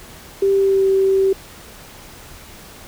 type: tone with pitch glide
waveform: sine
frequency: 392.6 to 386.1 Hz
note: G4 to G4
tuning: +3 to -26 cents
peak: -12 dBFS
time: 0.42-1.33 s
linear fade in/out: 5 ms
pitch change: -29 cents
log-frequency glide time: 0.53-0.87 s
effects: pink hiss -40 dBFS RMS until 2.87 s